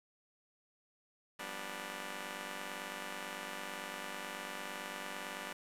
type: chord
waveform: 5% pulse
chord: G dominant seventh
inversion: third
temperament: just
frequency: 176.4 / 196 / 245 / 294 Hz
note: F3 / G3 / B3 / D4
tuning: +18 / 0 / -14 / +2 cents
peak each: -40 / -37 / -36 / -37 dBFS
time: 1.39-5.53 s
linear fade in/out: 5 ms
effects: resampled to 32000 Hz + 10-bit